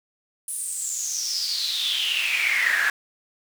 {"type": "noise with high-pass filter sweep", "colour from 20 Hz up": "brown", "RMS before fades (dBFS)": -25, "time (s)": [0.48, 2.9], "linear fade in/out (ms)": 2, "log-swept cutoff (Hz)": [10000, 1600], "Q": 9, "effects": []}